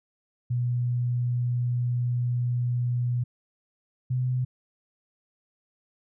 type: tone pair in turn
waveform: sine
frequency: 122.2 / 126.63 Hz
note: B2 / B2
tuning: -18 / +44 cents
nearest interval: minor second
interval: 62 cents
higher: second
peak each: -23 dBFS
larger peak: neither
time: 0.5-3.24 / 4.1-4.45 s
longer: first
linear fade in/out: 10 ms
effects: none